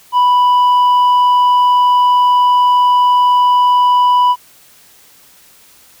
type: tone with tanh clipping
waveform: sine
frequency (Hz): 987.8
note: B5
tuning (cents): 0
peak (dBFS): -8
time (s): 0.12-4.36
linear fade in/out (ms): 50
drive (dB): 4
effects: white hiss -45 dBFS RMS until 6 s